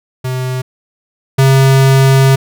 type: tone pair in turn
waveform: square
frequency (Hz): 128.5 / 134.42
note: C3 / C3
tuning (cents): -31 / +47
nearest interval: minor second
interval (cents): 78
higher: second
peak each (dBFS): -16 / -6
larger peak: second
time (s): 0.24-0.62 / 1.38-2.36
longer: second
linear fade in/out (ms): 10
effects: none